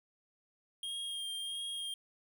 square tone with vibrato, 3227 Hz, G7, 50 cents sharp, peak -38 dBFS, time 0.83-1.94 s, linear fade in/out 2 ms, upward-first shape sine, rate 1.5 Hz, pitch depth 20 cents each way, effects none

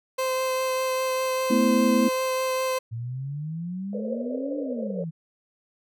30% pulse tone with vibrato, 519 Hz, C5, 14 cents flat, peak -21 dBFS, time 0.18-2.79 s, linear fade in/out 10 ms, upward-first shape sine, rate 5 Hz, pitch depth 9 cents each way
sine chord, A suspended second, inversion none, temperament equal with one note detuned, 220 / 250.2 / 329.6 Hz, A3 / B3 / E4, 0 / +23 / 0 cents, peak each -22 / -21 / -27 dBFS, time 1.5-2.09 s, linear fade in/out 10 ms
sine exponential two-way sweep, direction up then down, 112 to 295.6 to 156.3 Hz, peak -29 dBFS, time 2.91-5.11 s, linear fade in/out 20 ms, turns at 4.58 s
white band-pass noise, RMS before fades -33 dBFS, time 3.93-5.04 s, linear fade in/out 2 ms, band 450 to 580 Hz, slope 96 dB/octave
effects none

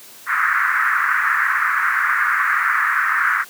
pink band-pass noise, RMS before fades -18 dBFS, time 0.26-3.45 s, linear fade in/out 50 ms, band 1200 to 1900 Hz, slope 48 dB/octave, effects white hiss -42 dBFS RMS until 3.49 s + high-pass 150 Hz 12 dB/octave

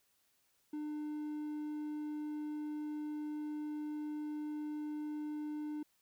triangle tone, 300.6 Hz, D4, 40 cents sharp, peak -36 dBFS, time 0.73-5.83 s, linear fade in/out 5 ms, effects white hiss -75 dBFS RMS until 6.01 s

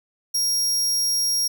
sawtooth tone, 5600 Hz, F8, 4 cents sharp, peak -17 dBFS, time 0.34-1.48 s, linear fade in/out 10 ms, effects none

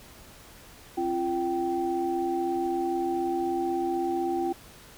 sine tone cluster, 267.6 / 343.7 / 776 Hz, C4 / F4 / G5, +39 / -28 / -18 cents, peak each -35 / -27 / -30 dBFS, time 0.97-4.53 s, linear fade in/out 10 ms, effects pink hiss -50 dBFS RMS until 4.97 s

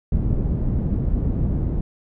pink low-pass noise, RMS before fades -21 dBFS, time 0.12-1.81 s, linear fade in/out 2 ms, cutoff 220 Hz, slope 12 dB/octave, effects none

